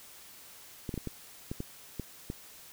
clicks, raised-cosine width 3 ms, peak -22 dBFS, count 8, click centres 0.892 / 0.941 / 0.977 / 1.073 / 1.515 / 1.604 / 1.997 / 2.301 s, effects white hiss -52 dBFS RMS until 2.72 s

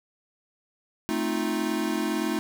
square chord, F dominant seventh, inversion first, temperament equal, 220 / 261.6 / 311.1 / 349.2 Hz, A3 / C4 / Eb4 / F4, 0 / 0 / 0 / 0 cents, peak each -31 / -34 / -30 / -32 dBFS, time 1.09-2.39 s, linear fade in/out 0 ms, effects none

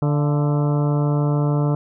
harmonic tone with a mistuned harmonic, 146.83 Hz, D3, in tune, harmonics 1 / 2 / 3 / 4 / 5 / 6 / 7 / 8 / 9, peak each -17 / -25 / -28 / -30 / -34 / -35 / -36 / -39 / -38 dBFS, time 0.02-1.75 s, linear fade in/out 2 ms, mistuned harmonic 5, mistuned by -73 cents, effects none

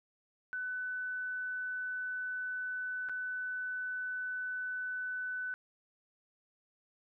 sine tone with dropouts, 1500 Hz, F#6, 23 cents sharp, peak -35 dBFS, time 0.53-5.54 s, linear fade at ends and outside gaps 0 ms, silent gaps 3.088-3.095 s, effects none

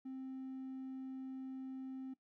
triangle tone, 263 Hz, C4, 9 cents sharp, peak -40 dBFS, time 0.05-2.14 s, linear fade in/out 10 ms, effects noise-tail reverb RT60 0.1 s tail -18 dB re dry + tanh soft clip ceiling -38 dBFS

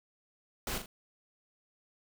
pink noise with echo, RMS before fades -36 dBFS, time 0.67-0.78 s, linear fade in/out 2 ms, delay 40 ms, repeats 2, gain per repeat -7 dB, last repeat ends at 0.86 s, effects none

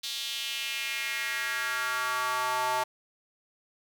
square tone with high-pass filter sweep, 126.7 Hz, B2, 45 cents sharp, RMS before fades -31 dBFS, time 0.03-2.84 s, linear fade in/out 10 ms, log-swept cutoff 3800 to 820 Hz, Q 3, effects none

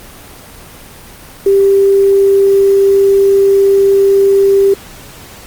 sine tone with quantisation, 394 Hz, G4, 9 cents sharp, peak -5 dBFS, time 1.46-4.74 s, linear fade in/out 5 ms, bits 5, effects pink hiss -34 dBFS RMS until 5.46 s + Opus 24 kbps

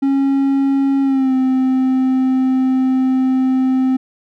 triangle tone with pitch glide, 273.8 to 260.2 Hz, C#4 to C4, -21 to -9 cents, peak -10 dBFS, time 0.02-3.97 s, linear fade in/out 10 ms, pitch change -88 cents, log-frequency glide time 1.02-1.34 s, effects none

